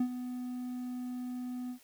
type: tone with ADSR envelope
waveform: triangle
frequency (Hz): 249.1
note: B3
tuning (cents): +15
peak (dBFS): -23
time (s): 0-1.79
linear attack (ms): 5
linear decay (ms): 75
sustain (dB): -11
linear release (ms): 87
effects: white hiss -62 dBFS RMS until 1.83 s